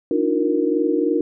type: tone cluster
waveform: sine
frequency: 294.4 / 317.2 / 358.1 / 466 Hz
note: D4 / D#4 / F4 / A#4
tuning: +4 / +33 / +43 / -1 cents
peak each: -22 dBFS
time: 0.11-1.21 s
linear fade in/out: 2 ms
effects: none